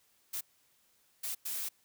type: noise bursts at uneven times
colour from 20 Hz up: blue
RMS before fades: -37 dBFS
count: 3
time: 0.33-0.41 / 1.23-1.35 / 1.45-1.69 s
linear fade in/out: 10 ms
effects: white hiss -70 dBFS RMS until 1.84 s